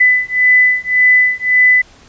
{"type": "beating tone pair", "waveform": "sine", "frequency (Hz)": [2000, 2001.8], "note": ["B6", "B6"], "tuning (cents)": [21, 23], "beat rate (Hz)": 1.8, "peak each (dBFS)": -11, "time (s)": [0, 1.82], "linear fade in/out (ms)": 10, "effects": ["pink hiss -44 dBFS RMS until 2.08 s", "resampled to 16000 Hz"]}